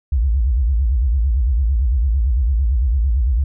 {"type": "tone with vibrato", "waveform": "sine", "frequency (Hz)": 61.74, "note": "B1", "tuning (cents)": 0, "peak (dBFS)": -13, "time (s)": [0.12, 3.44], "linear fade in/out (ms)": 5, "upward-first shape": "sine", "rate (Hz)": 8.9, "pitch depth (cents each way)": 260, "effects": []}